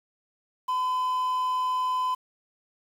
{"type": "tone with quantisation", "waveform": "triangle", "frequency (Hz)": 1014, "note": "B5", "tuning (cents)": 45, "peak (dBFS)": -22, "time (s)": [0.68, 2.15], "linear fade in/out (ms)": 10, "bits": 8, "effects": []}